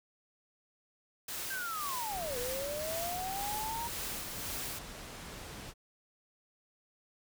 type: noise with tremolo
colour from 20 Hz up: white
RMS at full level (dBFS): -39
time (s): 1.28-4.79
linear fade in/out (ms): 5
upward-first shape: sine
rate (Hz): 1.9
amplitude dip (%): 40
type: linear two-way sweep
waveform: sine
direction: down then up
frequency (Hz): 1599 to 478.9 to 947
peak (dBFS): -36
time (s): 1.5-3.88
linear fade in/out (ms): 10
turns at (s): 2.38
type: low-pass noise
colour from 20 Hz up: pink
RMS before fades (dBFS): -46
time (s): 2.08-5.74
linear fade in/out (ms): 50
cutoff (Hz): 11000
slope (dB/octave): 12
effects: none